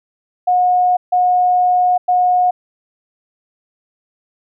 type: tone bursts at uneven times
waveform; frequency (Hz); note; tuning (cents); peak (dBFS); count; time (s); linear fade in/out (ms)
sine; 724; F#5; -38; -10; 3; 0.47-0.97 / 1.12-1.98 / 2.08-2.51; 10
effects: none